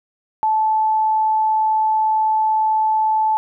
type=tone; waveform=sine; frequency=871 Hz; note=A5; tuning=18 cents flat; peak=-14 dBFS; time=0.43-3.37 s; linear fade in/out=0 ms; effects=none